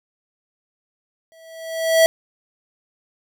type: tone with exponential growth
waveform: square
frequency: 652 Hz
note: E5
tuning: 19 cents flat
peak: -9 dBFS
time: 1.32-2.06 s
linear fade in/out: 0 ms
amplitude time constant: 160 ms
effects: none